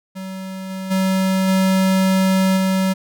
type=tone with level steps; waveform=square; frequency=189.6 Hz; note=F#3; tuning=43 cents sharp; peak=-28 / -26 / -16 / -14 / -16 dBFS; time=0.15-2.94 s; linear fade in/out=20 ms; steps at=0.69 / 0.9 / 1.47 / 2.56 s; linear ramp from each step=20 ms; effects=none